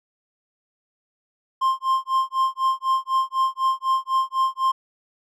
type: tone with tremolo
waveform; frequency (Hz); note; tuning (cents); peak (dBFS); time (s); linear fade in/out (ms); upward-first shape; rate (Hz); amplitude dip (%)
triangle; 1055; C6; +14; -14; 1.61-4.72; 10; sine; 4; 100
effects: none